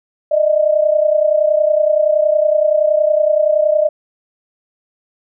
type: tone pair together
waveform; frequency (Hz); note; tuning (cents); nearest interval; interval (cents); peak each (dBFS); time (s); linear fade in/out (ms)
sine; 603 / 633.7; D5 / D#5; +46 / +32; minor second; 86; -12 / -15; 0.31-3.89; 10
effects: none